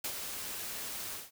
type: noise with ADSR envelope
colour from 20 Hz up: white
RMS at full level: -35 dBFS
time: 0.04-1.31 s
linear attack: 6 ms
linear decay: 68 ms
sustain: -5 dB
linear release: 180 ms
effects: none